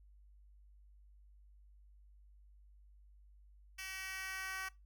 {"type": "tone with high-pass filter sweep", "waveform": "10% pulse", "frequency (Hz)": 380, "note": "F#4", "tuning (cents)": 46, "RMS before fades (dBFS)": -44, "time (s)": [3.78, 4.69], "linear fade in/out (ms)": 10, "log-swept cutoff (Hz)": [2500, 1300], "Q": 1.4, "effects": ["noise-tail reverb RT60 0.2 s tail -20 dB re dry", "added 50 Hz sine -59 dBFS peak until 4.85 s"]}